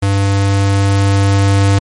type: tone with level ramp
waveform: square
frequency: 98.9 Hz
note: G2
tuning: 16 cents sharp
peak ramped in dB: -11 to -8 dBFS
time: 0.02-1.79 s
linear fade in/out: 10 ms
effects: MP3 48 kbps